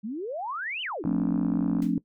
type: exponential two-way sweep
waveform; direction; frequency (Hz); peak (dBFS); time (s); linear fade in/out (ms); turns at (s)
sine; up then down; 196 to 3136 to 257.1; -30; 0.03-1.04; 20; 0.82
type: click train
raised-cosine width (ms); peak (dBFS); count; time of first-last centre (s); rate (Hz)
1; -26; 44; 1.04-1.804; 56.3
type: chord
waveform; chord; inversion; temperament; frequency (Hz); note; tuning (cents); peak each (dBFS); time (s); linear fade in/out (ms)
sine; D minor seventh; first; just; 176.2 / 220.2 / 264.3 / 293.7; F3 / A3 / C4 / D4; +16 / +2 / +18 / 0; -28; 1.05-1.98; 2
type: noise with exponential decay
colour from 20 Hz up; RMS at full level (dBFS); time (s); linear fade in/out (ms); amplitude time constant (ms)
pink; -42; 1.82-1.98; 1; 34
effects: noise-tail reverb RT60 0.1 s tail -19 dB re dry